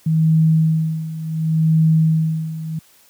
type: tone with tremolo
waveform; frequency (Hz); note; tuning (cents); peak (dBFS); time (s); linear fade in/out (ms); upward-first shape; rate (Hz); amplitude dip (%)
sine; 159.5; D#3; +43; -10; 0.06-2.79; 5; sine; 0.69; 80
effects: white hiss -52 dBFS RMS until 3.09 s + high-pass 80 Hz 12 dB/octave